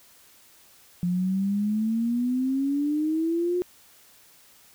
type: exponential sweep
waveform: sine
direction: up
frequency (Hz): 174.61 to 362.2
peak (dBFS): -22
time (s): 1.03-3.62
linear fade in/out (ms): 0
effects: white hiss -55 dBFS RMS until 4.74 s